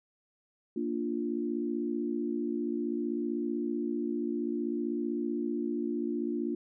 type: chord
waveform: sine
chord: Bb major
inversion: none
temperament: equal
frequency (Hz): 233.1 / 293.7 / 349.2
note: Bb3 / D4 / F4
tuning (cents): 0 / 0 / 0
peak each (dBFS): -34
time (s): 0.76-6.55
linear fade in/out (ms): 5
effects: none